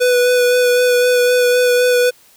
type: tone with vibrato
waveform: square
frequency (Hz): 493.9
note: B4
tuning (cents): 0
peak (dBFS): -11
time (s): 0-2.11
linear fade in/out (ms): 20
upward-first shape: sine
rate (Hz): 3.9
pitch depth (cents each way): 14
effects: white hiss -49 dBFS RMS until 2.36 s